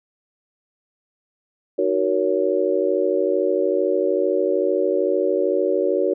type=chord; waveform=sine; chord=D# minor seventh; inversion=none; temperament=just; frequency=311.1 / 373.4 / 466.7 / 560 Hz; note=D#4 / F#4 / A#4 / C#5; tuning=0 / +16 / +2 / +18 cents; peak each=-26 / -21 / -23 / -22 dBFS; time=1.78-6.14 s; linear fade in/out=10 ms; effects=none